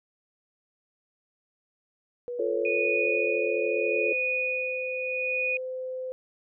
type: tone with pitch glide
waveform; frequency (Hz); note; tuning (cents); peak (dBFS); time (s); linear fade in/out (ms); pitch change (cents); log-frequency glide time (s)
sine; 486.3 to 514; B4 to C5; -27 to -31; -31; 2.28-6.12; 0; +96; 2.89-3.1
type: chord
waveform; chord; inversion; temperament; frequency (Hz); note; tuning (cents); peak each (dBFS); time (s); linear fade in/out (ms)
sine; F augmented; none; equal; 349.2 / 440 / 554.4; F4 / A4 / C#5; 0 / 0 / 0; -32 / -28 / -30; 2.39-4.13; 5
type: tone with tremolo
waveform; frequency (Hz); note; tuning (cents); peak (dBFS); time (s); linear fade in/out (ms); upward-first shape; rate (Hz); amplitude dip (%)
sine; 2475; D#7; -10; -25; 2.65-5.57; 2; sine; 0.78; 55
effects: none